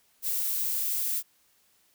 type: noise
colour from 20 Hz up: violet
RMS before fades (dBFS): -29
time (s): 0.22-1.23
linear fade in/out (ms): 50
effects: white hiss -66 dBFS RMS until 1.94 s

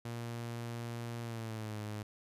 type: tone with pitch glide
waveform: sawtooth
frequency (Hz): 117.6 to 105.99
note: A#2 to G#2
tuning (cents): +16 to +36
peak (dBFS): -35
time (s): 0.05-2.03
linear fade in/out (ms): 5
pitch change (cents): -180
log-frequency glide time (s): 1.21-1.79
effects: resampled to 32000 Hz

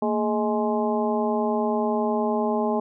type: harmonic tone with a mistuned harmonic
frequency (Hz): 210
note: G#3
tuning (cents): +19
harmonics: 1 / 2 / 3 / 4 / 5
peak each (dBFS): -25 / -26 / -28 / -28 / -33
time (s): 0.02-2.8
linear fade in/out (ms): 5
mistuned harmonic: 1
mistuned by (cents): +150
effects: none

